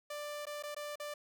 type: tone with dropouts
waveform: sawtooth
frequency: 590 Hz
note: D5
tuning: 8 cents sharp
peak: -36 dBFS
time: 0.1-1.14 s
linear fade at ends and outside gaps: 5 ms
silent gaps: 0.455-0.467 / 0.626-0.635 / 0.747-0.764 / 0.957-0.998 s
effects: none